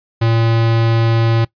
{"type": "tone", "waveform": "square", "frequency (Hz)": 114.4, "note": "A#2", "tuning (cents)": -32, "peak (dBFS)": -12, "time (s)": [0.21, 1.45], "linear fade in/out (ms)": 10, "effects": ["noise-tail reverb RT60 0.1 s tail -21 dB re dry", "resampled to 11025 Hz"]}